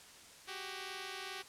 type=tone pair together; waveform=5% pulse; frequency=375.9 / 398.3 Hz; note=F#4 / G4; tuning=+27 / +28 cents; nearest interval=minor second; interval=101 cents; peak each=-33 / -35 dBFS; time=0.47-1.43 s; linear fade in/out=20 ms; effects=white hiss -56 dBFS RMS until 1.48 s + low-pass 9000 Hz 12 dB/octave